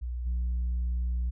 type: tone with level steps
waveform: sine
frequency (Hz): 60.7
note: B1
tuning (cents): -29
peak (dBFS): -30 / -24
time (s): 0.01-1.31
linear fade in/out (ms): 20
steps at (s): 0.25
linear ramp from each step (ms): 20
effects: tanh soft clip ceiling -25 dBFS